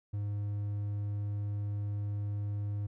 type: tone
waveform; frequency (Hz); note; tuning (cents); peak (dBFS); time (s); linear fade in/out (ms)
triangle; 102.6; G#2; -21; -30; 0.13-2.87; 10
effects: none